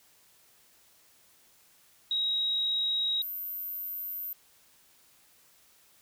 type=tone pair in turn; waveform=sine; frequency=3814 / 13592 Hz; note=A#7 / G#9; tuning=+39 / +39 cents; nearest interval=octave + minor seventh; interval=2200 cents; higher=second; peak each=-26 / -34 dBFS; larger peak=first; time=2.11-3.22 / 3.22-4.33 s; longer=neither; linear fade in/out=2 ms; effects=white hiss -62 dBFS RMS until 6.01 s